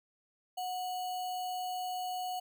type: tone with sample-and-hold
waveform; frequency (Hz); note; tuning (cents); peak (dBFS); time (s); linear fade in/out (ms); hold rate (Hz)
sine; 733; F#5; -16; -34; 0.57-2.4; 10; 3675
effects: none